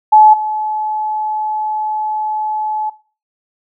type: tone with level steps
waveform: sine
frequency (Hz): 858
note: A5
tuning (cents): -44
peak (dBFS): -3 / -16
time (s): 0.12-2.9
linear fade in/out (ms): 10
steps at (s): 0.33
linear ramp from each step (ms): 10
effects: noise-tail reverb RT60 0.4 s tail -20 dB re dry